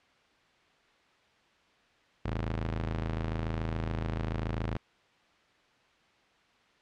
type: ring-modulated tone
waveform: sawtooth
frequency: 80.9 Hz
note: E2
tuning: 32 cents flat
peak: -24 dBFS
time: 2.25-4.77 s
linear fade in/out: 5 ms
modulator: 26.9 Hz
effects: white hiss -64 dBFS RMS until 6.81 s + low-pass 3000 Hz 12 dB/octave